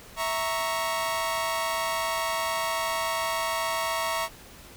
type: chord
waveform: sawtooth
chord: A# diminished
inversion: second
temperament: equal with one note detuned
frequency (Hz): 655.8 / 932.3 / 1108.7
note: E5 / A#5 / C#6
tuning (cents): -9 / 0 / 0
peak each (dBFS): -27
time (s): 0.16-4.29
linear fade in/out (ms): 50
effects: pink hiss -48 dBFS RMS until 4.76 s